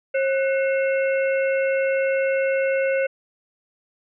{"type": "harmonic tone with a mistuned harmonic", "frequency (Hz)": 538, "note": "C5", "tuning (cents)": 48, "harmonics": [1, 3, 4, 5], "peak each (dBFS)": [-19, -29, -31, -33], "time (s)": [0.14, 3.07], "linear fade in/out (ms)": 10, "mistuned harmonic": 3, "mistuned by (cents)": -140, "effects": []}